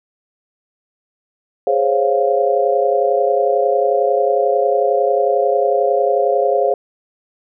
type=chord; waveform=sine; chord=Db major seventh; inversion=second; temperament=equal; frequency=415.3 / 523.3 / 554.4 / 698.5 Hz; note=Ab4 / C5 / Db5 / F5; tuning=0 / 0 / 0 / 0 cents; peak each=-18 dBFS; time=1.67-6.74 s; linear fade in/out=2 ms; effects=none